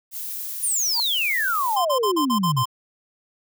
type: noise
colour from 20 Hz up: violet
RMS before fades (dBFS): -31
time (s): 0.11-1.79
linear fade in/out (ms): 50
type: exponential sweep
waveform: sine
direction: down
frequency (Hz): 10000 to 116.54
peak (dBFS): -20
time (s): 0.62-2.64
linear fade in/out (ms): 20
type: tone with exponential growth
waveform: sine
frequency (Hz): 932.3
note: A#5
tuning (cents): 0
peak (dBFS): -23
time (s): 0.9-1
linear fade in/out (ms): 1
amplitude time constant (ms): 20
type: tone bursts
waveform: square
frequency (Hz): 1039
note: C6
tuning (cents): -12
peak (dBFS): -21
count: 7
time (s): 1.76-2.656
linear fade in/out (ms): 10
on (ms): 92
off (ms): 42
effects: none